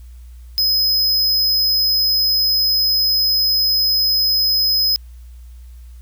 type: tone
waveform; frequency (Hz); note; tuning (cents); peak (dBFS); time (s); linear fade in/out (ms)
square; 5070; D#8; +32; -14; 0.58-4.96; 0
effects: added 60 Hz sine -35 dBFS peak until 6.01 s + white hiss -57 dBFS RMS until 6.01 s